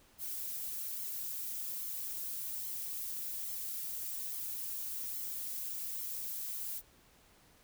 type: noise with flanger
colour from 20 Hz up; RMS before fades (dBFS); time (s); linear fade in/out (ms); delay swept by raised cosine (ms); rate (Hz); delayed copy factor
violet; -40; 0.18-6.82; 50; 0.93 to 5.43; 1.2; +0.6
effects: pink hiss -64 dBFS RMS until 7.63 s